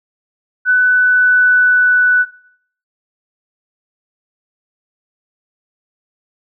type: tone with pitch glide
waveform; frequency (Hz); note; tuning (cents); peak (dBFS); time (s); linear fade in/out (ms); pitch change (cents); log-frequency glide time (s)
sine; 1497 to 1487.5; F#6 to F#6; +20 to +9; -7; 0.65-2.26; 50; -11; 0.85-2.02
effects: noise-tail reverb RT60 0.6 s tail -17 dB re dry